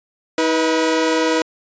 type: tone pair together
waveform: sawtooth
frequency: 318.7 / 488.4 Hz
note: D#4 / B4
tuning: +42 / -19 cents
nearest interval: perfect fifth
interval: 739 cents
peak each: -14 dBFS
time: 0.38-1.42 s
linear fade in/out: 2 ms
effects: resampled to 16000 Hz